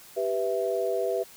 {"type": "chord", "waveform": "sine", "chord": "E minor", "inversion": "first", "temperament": "equal", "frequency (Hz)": [392, 493.9, 659.3], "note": ["G4", "B4", "E5"], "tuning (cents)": [0, 0, 0], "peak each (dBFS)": -29, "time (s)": [0.16, 1.24], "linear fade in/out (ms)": 20, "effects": ["white hiss -50 dBFS RMS until 1.36 s"]}